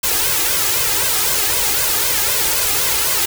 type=noise with flanger; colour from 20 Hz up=white; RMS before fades=-17 dBFS; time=0.03-3.26 s; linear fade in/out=10 ms; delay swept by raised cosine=1.9 to 2.45 ms; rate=3.9 Hz; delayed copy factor=+0.75; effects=none